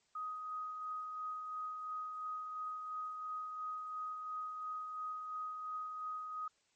sine tone with tremolo, 1253 Hz, D#6, 12 cents sharp, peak -38 dBFS, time 0.15-6.48 s, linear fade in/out 5 ms, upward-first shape sine, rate 2.9 Hz, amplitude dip 35%, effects white hiss -75 dBFS RMS until 6.75 s + MP3 32 kbps

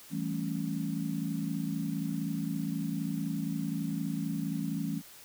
sine chord, A dominant seventh, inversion second, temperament equal, 164.81 / 196 / 220 / 277.2 Hz, E3 / G3 / A3 / C#4, 0 / 0 / 0 / 0 cents, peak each -35 / -37 / -37 / -36 dBFS, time 0.1-5.02 s, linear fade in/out 50 ms, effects white hiss -52 dBFS RMS until 5.24 s

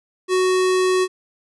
square tone, 370.7 Hz, F#4, 3 cents sharp, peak -16 dBFS, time 0.28-1.08 s, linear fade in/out 50 ms, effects resampled to 24000 Hz

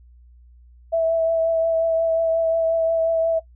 sine tone with vibrato, 656 Hz, E5, 9 cents flat, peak -16 dBFS, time 0.92-3.4 s, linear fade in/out 20 ms, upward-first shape triangle, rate 5.6 Hz, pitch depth 19 cents each way, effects noise-tail reverb RT60 0.1 s tail -19 dB re dry + added 60 Hz sine -46 dBFS peak until 3.55 s

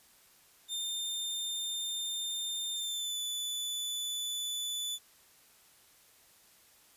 sawtooth tone with pitch glide, 3612 to 3483 Hz, A7 to A7, +45 to -18 cents, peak -31 dBFS, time 0.68-4.99 s, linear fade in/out 50 ms, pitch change -63 cents, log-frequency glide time 2.74-3.19 s, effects white hiss -62 dBFS RMS until 6.96 s + resampled to 32000 Hz

